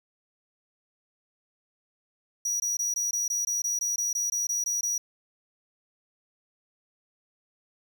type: tone bursts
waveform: square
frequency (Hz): 5800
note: F#8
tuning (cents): -35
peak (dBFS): -26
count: 15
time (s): 2.45-4.98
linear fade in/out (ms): 5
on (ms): 150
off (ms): 20
effects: none